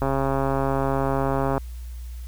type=click train; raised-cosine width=1 ms; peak=-10 dBFS; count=213; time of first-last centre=0.02-1.579 s; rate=136 Hz; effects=added 60 Hz sine -32 dBFS peak until 2.27 s + white hiss -53 dBFS RMS until 2.27 s